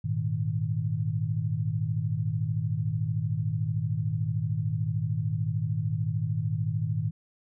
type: chord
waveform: sine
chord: Ab suspended second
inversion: none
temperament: equal with one note detuned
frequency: 103.83 / 117.22 / 155.56 Hz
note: Ab2 / Bb2 / Eb3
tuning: 0 / +10 / 0 cents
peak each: -30 dBFS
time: 0.04-7.11 s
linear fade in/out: 10 ms
effects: none